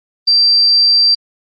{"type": "tone", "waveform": "sine", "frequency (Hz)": 4699, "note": "D8", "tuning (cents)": 0, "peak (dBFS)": -7, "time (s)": [0.27, 1.15], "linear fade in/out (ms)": 10, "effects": ["Opus 24 kbps"]}